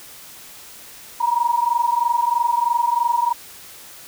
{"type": "tone pair together", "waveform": "sine", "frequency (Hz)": [938.9, 962], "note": ["A#5", "B5"], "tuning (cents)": [12, -46], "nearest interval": "unison", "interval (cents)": 42, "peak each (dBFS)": -19, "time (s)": [1.2, 3.33], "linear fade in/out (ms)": 10, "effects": ["white hiss -41 dBFS RMS until 4.07 s"]}